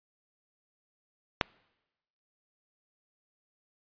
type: click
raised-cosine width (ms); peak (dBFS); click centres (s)
0.3; -7; 1.412
effects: noise-tail reverb RT60 1.0 s tail -25 dB re dry + resampled to 11025 Hz